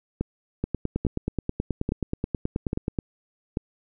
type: two click trains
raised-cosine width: 3 ms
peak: -12 / -12 dBFS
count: 5 / 23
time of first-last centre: 0.21-3.571 / 0.64-2.988 s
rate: 1.19 / 9.37 Hz
effects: none